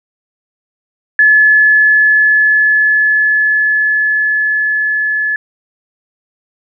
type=tone with level ramp; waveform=sine; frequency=1717 Hz; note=A6; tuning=43 cents flat; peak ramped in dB=-4 to -12 dBFS; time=1.19-5.36 s; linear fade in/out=2 ms; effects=none